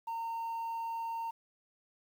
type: tone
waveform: sine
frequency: 916 Hz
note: A#5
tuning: 31 cents flat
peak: -32 dBFS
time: 0.07-1.31 s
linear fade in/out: 10 ms
effects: tanh soft clip ceiling -34 dBFS + 10-bit